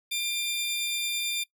sawtooth tone pair together, 2391 / 3582 Hz, D7 / A7, +30 / +30 cents, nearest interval perfect fifth, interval 700 cents, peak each -28 / -27 dBFS, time 0.11-1.44 s, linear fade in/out 10 ms, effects noise-tail reverb RT60 0.1 s tail -21 dB re dry

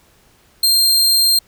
sawtooth tone, 4186 Hz, C8, in tune, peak -8 dBFS, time 0.63-1.39 s, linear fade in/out 5 ms, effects pink hiss -53 dBFS RMS until 1.47 s

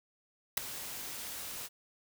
white noise with ADSR envelope, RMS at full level -25 dBFS, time 0.57-1.69 s, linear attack 7 ms, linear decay 4 ms, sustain -17 dB, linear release 39 ms, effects none

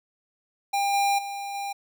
square tone with level steps, 800 Hz, G5, 35 cents sharp, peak -23 / -21 / -32 / -30 dBFS, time 0.73-1.73 s, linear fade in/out 10 ms, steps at 0.93 / 1.18 / 1.54 s, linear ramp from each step 10 ms, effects none

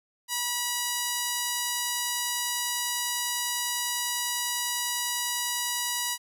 5% pulse tone, 970 Hz, B5, 31 cents flat, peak -15 dBFS, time 0.28-6.18 s, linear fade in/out 50 ms, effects none

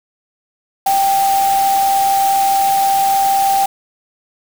sine tone in noise, 785 Hz, G5, 2 cents sharp, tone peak -11 dBFS, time 0.86-3.66 s, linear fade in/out 5 ms, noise white, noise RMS -24 dBFS, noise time 0.86-3.66 s, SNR +10 dB, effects none

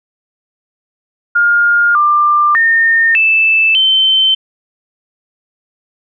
sine tone with pitch steps, 1415 / 1190 / 1825 / 2636 / 3088 Hz, F6 / D6 / A#6 / E7 / G7, +22 / +22 / -37 / -1 / -27 cents, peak -7 dBFS, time 1.35-4.35 s, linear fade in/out 10 ms, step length 600 ms, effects none

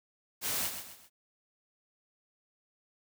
white noise with echo, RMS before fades -33 dBFS, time 0.41-0.71 s, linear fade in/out 50 ms, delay 130 ms, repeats 3, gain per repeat -8 dB, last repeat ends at 1.1 s, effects none

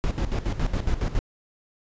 brown noise with tremolo, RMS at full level -23 dBFS, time 0.04-1.19 s, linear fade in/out 0 ms, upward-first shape square, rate 7.2 Hz, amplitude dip 70%, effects resampled to 16000 Hz

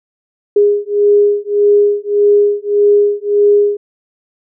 sine beating tone pair, 410 / 411.7 Hz, G#4 / G#4, -22 / -15 cents, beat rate 1.7 Hz, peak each -11 dBFS, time 0.56-3.77 s, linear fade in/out 5 ms, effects none

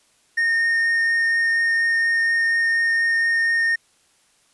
triangle tone with vibrato, 1837 Hz, A#6, 26 cents flat, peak -15 dBFS, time 0.37-3.76 s, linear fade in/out 10 ms, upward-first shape triangle, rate 4.2 Hz, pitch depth 8 cents each way, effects white hiss -60 dBFS RMS until 4.53 s + resampled to 24000 Hz

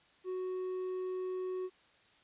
sine tone with hard clipping, 370 Hz, F#4, in tune, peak -36 dBFS, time 0.24-1.7 s, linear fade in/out 50 ms, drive 3 dB, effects white hiss -65 dBFS RMS until 2.23 s + resampled to 8000 Hz

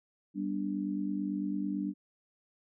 sine chord, G major, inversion none, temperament just, 196 / 245 / 294 Hz, G3 / B3 / D4, 0 / -14 / +2 cents, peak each -34 / -40 / -34 dBFS, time 0.34-1.94 s, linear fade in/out 50 ms, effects none

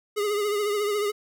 square tone with vibrato, 414.1 Hz, G#4, 5 cents flat, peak -24 dBFS, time 0.16-1.12 s, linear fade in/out 20 ms, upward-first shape triangle, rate 14 Hz, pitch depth 58 cents each way, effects none

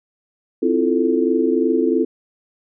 sine chord, F major seventh, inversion second, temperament equal with one note detuned, 261.6 / 326.2 / 349.2 / 440 Hz, C4 / E4 / F4 / A4, 0 / -18 / 0 / 0 cents, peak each -20 dBFS, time 0.62-2.05 s, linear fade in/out 10 ms, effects none

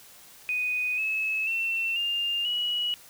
sine tone with pitch steps, 2489 / 2590 / 2696 / 2805 / 2919 Hz, D#7 / E7 / E7 / F7 / F#7, 0 / -31 / +38 / +7 / -24 cents, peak -25 dBFS, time 0.49-2.94 s, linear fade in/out 0 ms, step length 490 ms, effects white hiss -51 dBFS RMS until 3.09 s

